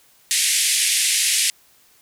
white band-pass noise, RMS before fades -19 dBFS, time 0.31-1.5 s, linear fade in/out 0 ms, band 1900 to 11000 Hz, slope 48 dB/octave, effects white hiss -55 dBFS RMS until 2.01 s

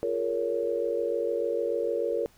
sine chord, Bb minor seventh, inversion second, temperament just, 349.6 / 419.5 / 466.2 / 559.4 Hz, F4 / Ab4 / Bb4 / Db5, +2 / +17 / 0 / +16 cents, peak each -34 / -34 / -28 / -31 dBFS, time 0.03-2.26 s, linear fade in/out 0 ms, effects pink hiss -60 dBFS RMS until 2.37 s

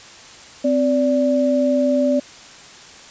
sine tone pair together, 258.9 / 581.2 Hz, C4 / D5, -18 / -18 cents, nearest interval octave + major second, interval 1400 cents, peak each -17 dBFS, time 0.64-2.2 s, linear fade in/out 10 ms, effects white hiss -41 dBFS RMS until 3.1 s + resampled to 16000 Hz

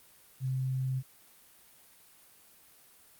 sine tone, 130.81 Hz, C3, in tune, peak -29 dBFS, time 0.4-1.03 s, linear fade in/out 50 ms, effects white hiss -59 dBFS RMS until 3.19 s + Opus 32 kbps

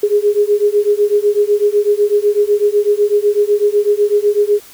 sine beating tone pair, 409.6 / 417.6 Hz, G#4 / G#4, -24 / +10 cents, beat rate 8 Hz, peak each -13 dBFS, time 0.03-4.6 s, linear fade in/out 5 ms, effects white hiss -40 dBFS RMS until 4.73 s

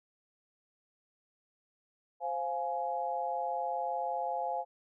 sine chord, F minor, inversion second, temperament just, 523.8 / 698.5 / 838.1 Hz, C5 / F5 / Ab5, +2 / 0 / +16 cents, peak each -38 / -35 / -35 dBFS, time 2.2-4.65 s, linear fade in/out 50 ms, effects none

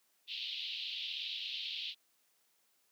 pink band-pass noise, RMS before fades -41 dBFS, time 0.27-1.95 s, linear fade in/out 50 ms, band 2800 to 4100 Hz, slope 48 dB/octave, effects white hiss -74 dBFS RMS until 2.91 s + high-pass 200 Hz 12 dB/octave

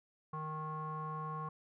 square tone with low-pass filter, 155.56 Hz, D#3, in tune, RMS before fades -41 dBFS, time 0.33-1.49 s, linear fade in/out 5 ms, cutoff 1100 Hz, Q 8.5, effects none

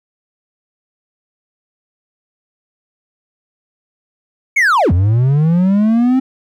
triangle linear two-way sweep, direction down then up, 2269 to 82.9 to 265.2 Hz, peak -7 dBFS, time 4.56-6.2 s, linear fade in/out 10 ms, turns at 4.92 s, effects none

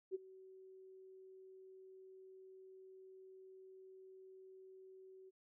sine tone with ADSR envelope, 378.1 Hz, F#4, 38 cents sharp, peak -36 dBFS, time 0.11-5.31 s, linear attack 38 ms, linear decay 20 ms, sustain -20 dB, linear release 27 ms, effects none

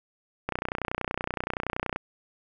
click train, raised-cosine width 0.5 ms, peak -13 dBFS, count 46, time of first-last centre 0.49-1.961 s, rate 30.6 Hz, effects none

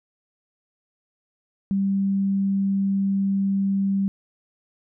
sine tone, 196 Hz, G3, in tune, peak -19 dBFS, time 1.71-4.08 s, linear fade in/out 0 ms, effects none

